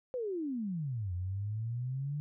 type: exponential two-way sweep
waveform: sine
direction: down then up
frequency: 523.3 to 87.31 to 149.7 Hz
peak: -33 dBFS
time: 0.14-2.2 s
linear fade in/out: 0 ms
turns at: 1.13 s
effects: none